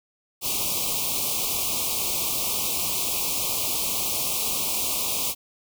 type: band-stop noise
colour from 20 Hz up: white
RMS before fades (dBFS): -26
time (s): 0.41-5.35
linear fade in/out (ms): 50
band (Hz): 1200 to 2300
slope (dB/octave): 96
effects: none